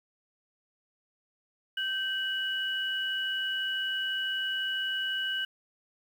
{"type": "tone pair together", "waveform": "sine", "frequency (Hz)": [1554, 2940], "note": ["G6", "F#7"], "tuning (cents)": [-16, -12], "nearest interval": "major seventh", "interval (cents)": 1104, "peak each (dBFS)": [-32, -31], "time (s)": [1.77, 5.45], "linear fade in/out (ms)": 5, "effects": ["9-bit"]}